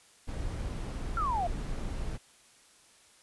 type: noise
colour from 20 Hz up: brown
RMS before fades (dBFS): -35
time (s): 0.27-2.18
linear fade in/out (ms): 20
type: exponential sweep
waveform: sine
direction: down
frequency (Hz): 1400 to 669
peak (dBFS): -28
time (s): 1.17-1.47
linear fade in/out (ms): 2
effects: white hiss -60 dBFS RMS until 3.22 s + resampled to 24000 Hz